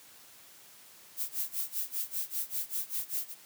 violet noise with tremolo, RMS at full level -32 dBFS, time 1.16-3.35 s, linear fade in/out 50 ms, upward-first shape sine, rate 5.1 Hz, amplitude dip 95%, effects white hiss -55 dBFS RMS until 3.45 s + high-pass 100 Hz 12 dB/octave

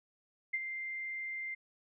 sine tone with ADSR envelope, 2093 Hz, C7, in tune, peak -29 dBFS, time 0.53-1.55 s, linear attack 12 ms, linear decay 41 ms, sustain -8 dB, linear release 12 ms, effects none

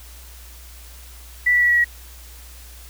sine tone with pitch steps, 1967 / 1953.4 / 1939.9 / 1926.5 / 1913.2 Hz, B6 / B6 / B6 / B6 / A#6, -7 / -20 / -32 / -44 / +44 cents, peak -13 dBFS, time 1.46-1.845 s, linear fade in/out 10 ms, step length 77 ms, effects added 60 Hz sine -40 dBFS peak until 2.89 s + white hiss -45 dBFS RMS until 2.89 s

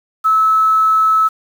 sine tone with quantisation, 1300 Hz, E6, 24 cents flat, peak -9 dBFS, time 0.24-1.29 s, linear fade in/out 20 ms, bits 6, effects none

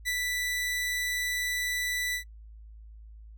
sawtooth tone with ADSR envelope, 1976 Hz, B6, in tune, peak -23 dBFS, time 0.05-2.24 s, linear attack 31 ms, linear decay 44 ms, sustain -2 dB, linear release 96 ms, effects noise-tail reverb RT60 0.1 s tail -26 dB re dry + added 54 Hz sine -45 dBFS peak until 3.37 s

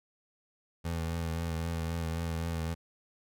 25% pulse tone with vibrato, 82.7 Hz, E2, 6 cents sharp, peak -28 dBFS, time 0.84-2.75 s, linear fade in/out 20 ms, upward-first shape triangle, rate 3.8 Hz, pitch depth 37 cents each way, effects none

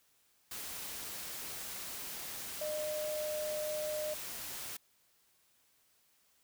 sine tone in noise, 609 Hz, D#5, 37 cents flat, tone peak -35 dBFS, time 2.61-4.14 s, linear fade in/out 5 ms, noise white, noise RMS -43 dBFS, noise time 0.51-4.77 s, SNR +5 dB, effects white hiss -71 dBFS RMS until 6.43 s

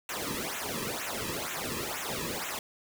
pink noise with flanger, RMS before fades -35 dBFS, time 0.09-2.59 s, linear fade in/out 2 ms, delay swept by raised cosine 0.2 to 1.4 ms, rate 2.1 Hz, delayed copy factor -0.95, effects none

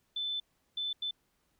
sine tone bursts at uneven times, 3520 Hz, A7, in tune, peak -32 dBFS, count 3, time 0.16-0.4 / 0.77-0.93 / 1.02-1.11 s, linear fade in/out 5 ms, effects pink hiss -75 dBFS RMS until 1.59 s

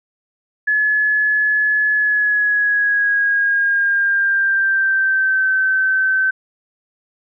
sine tone with pitch glide, 1707 to 1538.4 Hz, G#6 to G6, +47 to -33 cents, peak -13 dBFS, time 0.67-6.31 s, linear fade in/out 10 ms, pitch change -180 cents, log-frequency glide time 1.93-5.48 s, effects none

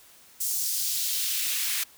white noise with high-pass filter sweep, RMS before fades -28 dBFS, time 0.4-1.84 s, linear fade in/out 10 ms, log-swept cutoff 7000 to 1900 Hz, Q 1.2, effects white hiss -54 dBFS RMS until 1.97 s

